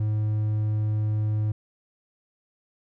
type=tone; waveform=triangle; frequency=106.9 Hz; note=A2; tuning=49 cents flat; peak=-20 dBFS; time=0-1.52 s; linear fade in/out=5 ms; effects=none